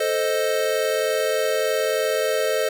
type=chord; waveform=square; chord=A diminished; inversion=none; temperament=equal; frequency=440 / 523.3 / 622.3 Hz; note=A4 / C5 / Eb5; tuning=0 / 0 / 0 cents; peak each=-25 dBFS; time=0-2.69 s; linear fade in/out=5 ms; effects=none